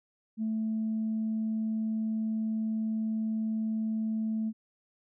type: tone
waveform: sine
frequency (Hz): 220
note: A3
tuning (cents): 0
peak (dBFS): -27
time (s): 0.37-4.53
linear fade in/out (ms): 50
effects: tanh soft clip ceiling -24 dBFS